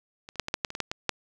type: clicks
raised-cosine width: 0.2 ms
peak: -25 / -29 / -8 / -14 / -8 / -9 / -21 / -17 / -9 / -13 / -7 dBFS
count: 11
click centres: 0.289 / 0.357 / 0.397 / 0.484 / 0.541 / 0.648 / 0.704 / 0.751 / 0.803 / 0.915 / 1.093 s
effects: none